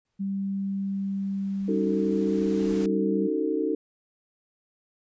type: noise with exponential growth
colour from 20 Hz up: pink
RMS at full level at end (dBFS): -40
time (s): 0.05-2.86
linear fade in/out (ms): 2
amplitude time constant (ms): 610
type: tone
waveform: sine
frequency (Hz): 196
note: G3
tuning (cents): 0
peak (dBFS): -26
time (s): 0.19-3.28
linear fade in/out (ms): 20
type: chord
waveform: sine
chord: D# half-diminished seventh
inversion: third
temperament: just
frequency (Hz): 280 / 311.1 / 373.4 / 448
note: C#4 / D#4 / F#4 / A4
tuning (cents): +18 / 0 / +16 / +31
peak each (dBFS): -32 / -27 / -31 / -28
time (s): 1.68-3.75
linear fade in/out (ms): 5
effects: resampled to 16000 Hz